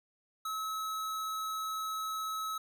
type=tone; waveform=square; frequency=1291 Hz; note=E6; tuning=37 cents flat; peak=-35 dBFS; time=0.45-2.58 s; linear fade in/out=5 ms; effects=none